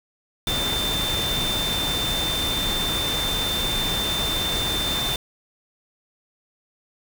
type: tone in noise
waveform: sine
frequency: 3571 Hz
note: A7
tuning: 25 cents sharp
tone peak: -24 dBFS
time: 0.47-5.16 s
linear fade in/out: 2 ms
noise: pink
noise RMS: -27 dBFS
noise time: 0.47-5.16 s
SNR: 0 dB
effects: none